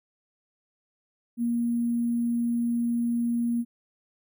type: tone with sample-and-hold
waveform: sine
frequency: 236.1 Hz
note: A#3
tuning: 22 cents sharp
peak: -23 dBFS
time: 1.37-3.65 s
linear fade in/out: 50 ms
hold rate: 11025 Hz
effects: none